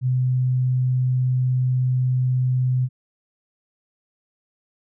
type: tone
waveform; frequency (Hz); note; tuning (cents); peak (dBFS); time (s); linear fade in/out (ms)
sine; 127.4; C3; -46; -17; 0.01-2.89; 50
effects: none